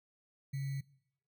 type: tone with sample-and-hold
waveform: sine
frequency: 137.3 Hz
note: C#3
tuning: 16 cents flat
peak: -34 dBFS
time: 0.53-0.81 s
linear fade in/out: 10 ms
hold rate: 2100 Hz
effects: noise-tail reverb RT60 0.7 s tail -21 dB re dry